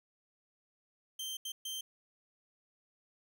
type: tone bursts at uneven times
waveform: sawtooth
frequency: 3136 Hz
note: G7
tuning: in tune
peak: -35 dBFS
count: 3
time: 1.19-1.37 / 1.45-1.52 / 1.65-1.81 s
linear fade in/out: 5 ms
effects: none